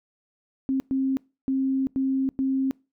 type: tone bursts at uneven times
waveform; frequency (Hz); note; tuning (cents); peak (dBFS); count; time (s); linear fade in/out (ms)
sine; 266.6; C4; +33; -21; 5; 0.69-0.8 / 0.91-1.17 / 1.48-1.87 / 1.96-2.29 / 2.39-2.71; 0
effects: noise-tail reverb RT60 0.3 s tail -25 dB re dry